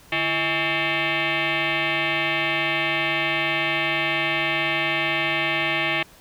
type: tone with frequency modulation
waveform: sine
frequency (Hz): 150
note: D3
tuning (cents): +37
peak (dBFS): -20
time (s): 0.12-6.03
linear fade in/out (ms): 5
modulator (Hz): 486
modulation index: 6
effects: pink hiss -50 dBFS RMS until 6.2 s